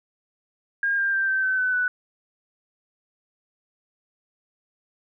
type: tone with pitch steps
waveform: sine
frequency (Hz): 1617 / 1594.7 / 1572.8 / 1551.1 / 1529.8 / 1508.7 / 1487.9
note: G#6 / G6 / G6 / G6 / G6 / F#6 / F#6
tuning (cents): -47 / +29 / +5 / -19 / -43 / +33 / +9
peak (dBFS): -20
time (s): 0.83-1.88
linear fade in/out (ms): 2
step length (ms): 150
effects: none